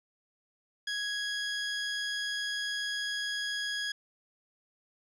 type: tone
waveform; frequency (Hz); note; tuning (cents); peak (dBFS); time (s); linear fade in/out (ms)
20% pulse; 1661.2; G#6; 0; -27; 0.87-3.92; 5
effects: resampled to 22050 Hz